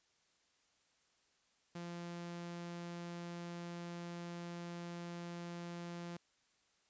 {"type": "tone", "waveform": "sawtooth", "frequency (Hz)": 172.5, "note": "F3", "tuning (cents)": -21, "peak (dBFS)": -40, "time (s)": [1.75, 6.17], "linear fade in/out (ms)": 5, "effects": ["white hiss -75 dBFS RMS until 6.89 s", "resampled to 16000 Hz"]}